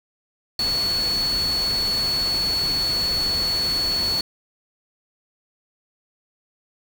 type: tone in noise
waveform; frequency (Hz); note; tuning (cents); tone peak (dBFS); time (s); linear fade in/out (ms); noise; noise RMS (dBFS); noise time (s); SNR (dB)
sine; 4407; C#8; -11; -20; 0.59-4.21; 2; pink; -31; 0.59-4.21; +8
effects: none